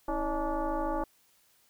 sine tone with frequency modulation, 268.4 Hz, C4, 44 cents sharp, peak -28 dBFS, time 0.08-1.04 s, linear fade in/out 5 ms, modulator 295 Hz, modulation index 2.8, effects white hiss -66 dBFS RMS until 1.69 s

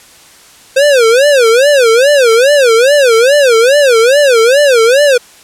square tone with vibrato, 513 Hz, C5, 34 cents flat, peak -5 dBFS, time 0.76-5.18 s, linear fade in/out 10 ms, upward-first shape sine, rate 2.4 Hz, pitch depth 240 cents each way, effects white hiss -39 dBFS RMS until 5.43 s + low-pass 10000 Hz 12 dB/octave

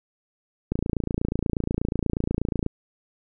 click train, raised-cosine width 3 ms, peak -11 dBFS, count 56, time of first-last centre 0.72-2.663 s, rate 28.3 Hz, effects none

